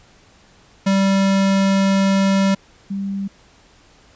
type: tone pair in turn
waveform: square / sine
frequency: 194.7 / 196.96 Hz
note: G3 / G3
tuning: -12 / +8 cents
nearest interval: unison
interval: 20 cents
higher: second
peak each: -14 / -21 dBFS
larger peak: first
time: 0.86-2.55 / 2.9-3.28 s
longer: first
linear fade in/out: 10 ms
effects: pink hiss -51 dBFS RMS until 4.15 s + resampled to 16000 Hz